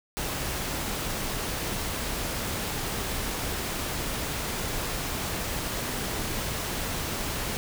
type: noise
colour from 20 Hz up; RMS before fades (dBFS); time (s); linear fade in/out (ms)
pink; -31; 0.17-7.57; 0
effects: none